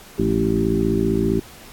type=harmonic tone with a mistuned harmonic; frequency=55.3 Hz; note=A1; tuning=9 cents sharp; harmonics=1 / 2 / 3 / 4 / 5 / 6 / 7; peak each=-28 / -27 / -25 / -23 / -26 / -23 / -22 dBFS; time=0.18-1.4 s; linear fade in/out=10 ms; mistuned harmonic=3; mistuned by=+62 cents; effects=pink hiss -43 dBFS RMS until 1.72 s + AAC 64 kbps